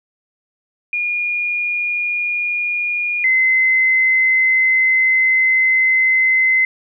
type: tone pair in turn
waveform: sine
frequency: 2431 / 2054 Hz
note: D#7 / C7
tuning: -41 / -33 cents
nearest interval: minor third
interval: 292 cents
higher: first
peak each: -17 / -11 dBFS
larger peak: second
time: 0.93-3.24 / 3.24-6.65 s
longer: second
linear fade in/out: 2 ms
effects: none